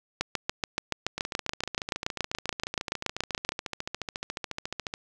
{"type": "two click trains", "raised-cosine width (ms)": 0.2, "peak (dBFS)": [-15, -9], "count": [54, 24], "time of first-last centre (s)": [[1.18, 4.939], [0.21, 3.491]], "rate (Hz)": [14.1, 7.01], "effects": []}